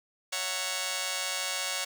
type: chord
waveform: 5% pulse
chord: F# dominant seventh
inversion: second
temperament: just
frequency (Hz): 555 / 666 / 740 / 925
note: C#5 / E5 / F#5 / A#5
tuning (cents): +2 / +18 / 0 / -14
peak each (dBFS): -24 / -28 / -25 / -28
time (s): 0.32-1.85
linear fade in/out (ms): 10
effects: none